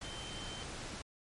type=tone in noise; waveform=sine; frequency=3100 Hz; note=G7; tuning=20 cents flat; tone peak=-47 dBFS; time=0.04-0.63 s; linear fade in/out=5 ms; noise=pink; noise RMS=-44 dBFS; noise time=0.01-1.02 s; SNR=-6 dB; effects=low-pass 9000 Hz 12 dB/octave + MP3 48 kbps